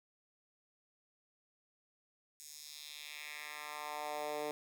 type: tone with high-pass filter sweep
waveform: 10% pulse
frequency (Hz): 149.5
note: D3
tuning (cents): +31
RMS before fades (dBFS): -44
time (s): 2.4-4.51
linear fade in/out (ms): 0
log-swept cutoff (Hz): 7000 to 410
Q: 1.8
effects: 10-bit